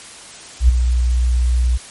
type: tone with ADSR envelope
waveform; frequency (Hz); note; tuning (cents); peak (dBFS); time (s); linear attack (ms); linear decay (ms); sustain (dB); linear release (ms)
sine; 61.2; B1; -15; -4; 0.6-1.78; 88; 12; -8; 21
effects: white hiss -37 dBFS RMS until 1.9 s + MP3 48 kbps